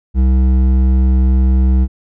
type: tone with hard clipping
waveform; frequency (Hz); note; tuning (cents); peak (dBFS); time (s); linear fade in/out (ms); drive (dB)
sine; 64.4; C2; -27; -10; 0.14-1.88; 50; 9
effects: none